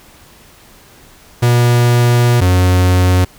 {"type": "tone pair in turn", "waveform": "45% pulse", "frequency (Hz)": [120.5, 91.05], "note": ["B2", "F#2"], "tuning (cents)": [-42, -27], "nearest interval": "perfect fourth", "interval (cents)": 485, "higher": "first", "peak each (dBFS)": -8, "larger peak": "neither", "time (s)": [[1.42, 2.41], [2.41, 3.25]], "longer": "first", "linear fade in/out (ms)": 10, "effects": ["pink hiss -43 dBFS RMS until 3.38 s"]}